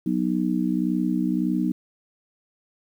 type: chord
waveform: sine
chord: B major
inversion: second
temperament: just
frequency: 185.21 / 246.9 / 308.7 Hz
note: F#3 / B3 / D#4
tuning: +2 / 0 / -14 cents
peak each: -25 dBFS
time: 0.06-1.72 s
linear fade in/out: 5 ms
effects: 9-bit